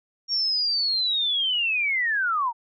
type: linear sweep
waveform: sine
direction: down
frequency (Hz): 5590 to 892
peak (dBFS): -21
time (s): 0.28-2.53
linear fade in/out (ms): 50
effects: none